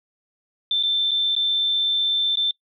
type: tone with dropouts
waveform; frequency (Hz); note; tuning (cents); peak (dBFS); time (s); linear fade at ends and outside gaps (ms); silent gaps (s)
sine; 3552; A7; +16; -18; 0.71-2.51; 2; 0.828-0.834 / 1.11-1.115 / 1.352-1.363 / 2.356-2.371
effects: noise-tail reverb RT60 0.1 s tail -22 dB re dry